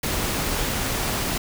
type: noise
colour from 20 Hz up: pink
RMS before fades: -25 dBFS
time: 0.03-1.38 s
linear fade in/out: 5 ms
effects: none